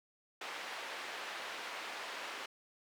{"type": "band-pass noise", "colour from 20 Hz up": "white", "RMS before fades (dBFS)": -44, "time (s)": [0.41, 2.46], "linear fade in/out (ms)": 5, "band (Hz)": [480, 2500], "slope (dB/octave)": 12, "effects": []}